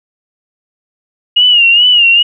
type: tone with vibrato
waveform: sine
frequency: 2859 Hz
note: F7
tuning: 40 cents sharp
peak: -4 dBFS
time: 1.36-2.23 s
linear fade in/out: 10 ms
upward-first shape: sine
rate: 2.4 Hz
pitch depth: 79 cents each way
effects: none